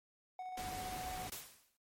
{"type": "tone with tremolo", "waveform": "triangle", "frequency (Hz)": 740, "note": "F#5", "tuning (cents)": 0, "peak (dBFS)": -39, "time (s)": [0.39, 1.27], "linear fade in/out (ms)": 2, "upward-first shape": "square", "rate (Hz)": 15, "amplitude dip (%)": 25}
{"type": "noise", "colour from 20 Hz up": "pink", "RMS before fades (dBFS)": -46, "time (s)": [0.57, 1.3], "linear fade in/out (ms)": 5}
{"type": "noise with exponential decay", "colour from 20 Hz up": "white", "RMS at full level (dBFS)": -42, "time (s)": [1.32, 1.77], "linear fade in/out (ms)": 2, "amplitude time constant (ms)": 97}
{"effects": ["noise-tail reverb RT60 0.1 s tail -20 dB re dry", "MP3 64 kbps"]}